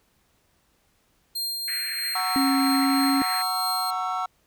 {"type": "tone with tremolo", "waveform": "sawtooth", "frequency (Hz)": 4200, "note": "C8", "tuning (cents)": 6, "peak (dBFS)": -23, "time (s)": [1.35, 3.91], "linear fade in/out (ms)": 10, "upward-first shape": "triangle", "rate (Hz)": 3.1, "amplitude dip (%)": 35}
{"type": "band-pass noise", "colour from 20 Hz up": "pink", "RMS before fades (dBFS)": -36, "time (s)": [1.68, 3.42], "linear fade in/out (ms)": 0, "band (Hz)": [1700, 2300], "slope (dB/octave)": 48}
{"type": "chord", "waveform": "triangle", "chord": "F# dominant seventh", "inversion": "none", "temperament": "just", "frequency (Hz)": [740, 925, 1110, 1332], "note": ["F#5", "A#5", "C#6", "E6"], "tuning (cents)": [0, -14, 2, 18], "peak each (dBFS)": [-27, -33, -31, -27], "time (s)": [2.15, 4.26], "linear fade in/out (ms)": 5}
{"type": "tone with pitch glide", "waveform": "sine", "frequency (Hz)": [271.8, 274.6], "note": ["C#4", "C#4"], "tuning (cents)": [-34, -16], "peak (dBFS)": -20, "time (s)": [2.36, 3.22], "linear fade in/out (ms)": 0, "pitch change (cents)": 18, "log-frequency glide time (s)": [2.73, 3.09]}
{"effects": ["pink hiss -66 dBFS RMS until 4.46 s"]}